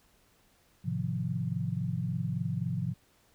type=chord; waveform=sine; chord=F dominant seventh; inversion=first; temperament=equal with one note detuned; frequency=107.3 / 130.81 / 155.56 / 174.61 Hz; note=A2 / C3 / Eb3 / F3; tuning=-43 / 0 / 0 / 0 cents; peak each=-36 / -34 / -37 / -34 dBFS; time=0.84-2.94 s; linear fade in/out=20 ms; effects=pink hiss -66 dBFS RMS until 3.34 s